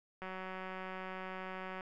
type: click train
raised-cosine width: 0.5 ms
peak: -29 dBFS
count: 298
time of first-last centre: 0.22-1.808 s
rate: 187 Hz
effects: none